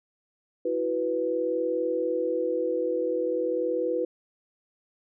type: chord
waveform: sine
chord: E suspended second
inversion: none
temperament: equal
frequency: 329.6 / 370 / 493.9 Hz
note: E4 / F#4 / B4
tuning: 0 / 0 / 0 cents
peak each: -31 / -31 / -26 dBFS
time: 0.65-4.05 s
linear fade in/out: 5 ms
effects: none